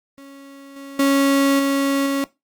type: tone with level steps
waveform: 35% pulse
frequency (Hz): 276.3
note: C#4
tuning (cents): -6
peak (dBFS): -37 / -32 / -12 / -15 / -17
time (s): 0.18-2.24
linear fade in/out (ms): 0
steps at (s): 0.76 / 0.99 / 1.59 / 2.06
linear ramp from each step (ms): 5
effects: noise-tail reverb RT60 0.2 s tail -18 dB re dry + Opus 48 kbps